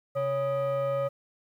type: tone with frequency modulation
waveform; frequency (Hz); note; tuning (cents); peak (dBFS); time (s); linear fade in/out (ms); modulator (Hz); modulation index
sine; 556; C#5; +5; -23; 0.15-1.09; 20; 690; 0.61
effects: tanh soft clip ceiling -24 dBFS + 10-bit